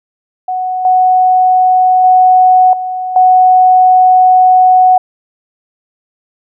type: tone with level steps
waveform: sine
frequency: 740 Hz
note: F#5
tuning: in tune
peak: -13 / -5 / -3 / -15 / -3 dBFS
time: 0.48-4.98 s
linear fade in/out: 5 ms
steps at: 0.85 / 2.04 / 2.73 / 3.16 s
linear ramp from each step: 2 ms
effects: none